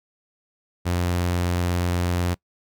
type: tone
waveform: sawtooth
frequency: 88.2 Hz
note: F2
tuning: 18 cents sharp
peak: -17 dBFS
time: 0.85-2.35 s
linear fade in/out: 20 ms
effects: noise-tail reverb RT60 0.1 s tail -23 dB re dry